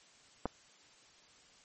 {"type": "clicks", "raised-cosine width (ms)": 1, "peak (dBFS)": [-19, -28], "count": 2, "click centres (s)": [0.456, 0.46], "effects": ["white hiss -62 dBFS RMS until 1.64 s", "MP3 32 kbps"]}